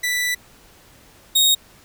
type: tone pair in turn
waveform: sawtooth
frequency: 1975 / 3750 Hz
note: B6 / A#7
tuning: 0 / +10 cents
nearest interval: major seventh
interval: 1110 cents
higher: second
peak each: -16 / -10 dBFS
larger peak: second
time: 0.03-0.35 / 1.35-1.55 s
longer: first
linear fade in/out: 10 ms
effects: pink hiss -50 dBFS RMS until 1.84 s